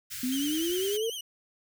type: band-stop noise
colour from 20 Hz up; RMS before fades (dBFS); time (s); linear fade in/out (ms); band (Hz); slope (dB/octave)
white; -38; 0.1-0.98; 20; 130 to 1400; 48
type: exponential sweep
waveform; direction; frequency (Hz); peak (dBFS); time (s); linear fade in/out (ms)
sine; up; 246.9 to 466.2; -27; 0.23-1.1; 5
type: tone with vibrato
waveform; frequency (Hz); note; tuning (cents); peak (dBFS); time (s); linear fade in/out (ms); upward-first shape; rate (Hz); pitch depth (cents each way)
sawtooth; 3059; G7; -43; -32; 0.32-1.21; 5; triangle; 10; 99
effects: none